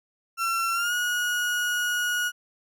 35% pulse tone with pitch glide, 1354 to 1451.2 Hz, E6 to F#6, +46 to -34 cents, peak -22 dBFS, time 0.37-2.32 s, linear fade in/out 50 ms, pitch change +120 cents, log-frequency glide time 0.73-0.93 s, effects none

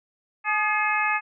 harmonic tone with a mistuned harmonic, 425.8 Hz, G#4, 43 cents sharp, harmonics 2 / 3 / 4 / 5 / 6, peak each -27 / -27 / -27 / -28 / -27 dBFS, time 0.44-1.21 s, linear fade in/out 50 ms, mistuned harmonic 3, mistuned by -59 cents, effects none

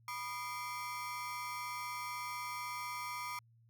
30% pulse ring-modulated tone, 1102 Hz, C#6, 11 cents flat, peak -34 dBFS, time 0.08-3.39 s, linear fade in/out 2 ms, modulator 122 Hz, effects added 115 Hz sine -63 dBFS peak until 3.69 s

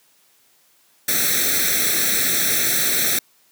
white noise with comb filter, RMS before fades -19 dBFS, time 1.08-3.19 s, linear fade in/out 5 ms, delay 0.51 ms, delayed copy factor +1, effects white hiss -58 dBFS RMS until 3.51 s + high-pass 150 Hz 12 dB/octave

